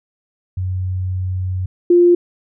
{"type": "tone pair in turn", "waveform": "sine", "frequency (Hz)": [92.5, 349.9], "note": ["F#2", "F4"], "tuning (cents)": [0, 3], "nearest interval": "octave + major seventh", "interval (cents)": 2303, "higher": "second", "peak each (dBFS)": [-18, -7], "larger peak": "second", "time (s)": [[0.57, 1.66], [1.9, 2.15]], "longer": "first", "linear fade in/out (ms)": 5, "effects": []}